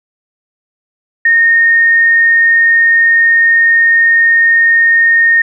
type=tone; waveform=sine; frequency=1842 Hz; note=A#6; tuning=21 cents flat; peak=-5 dBFS; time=1.25-5.42 s; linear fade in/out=5 ms; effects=none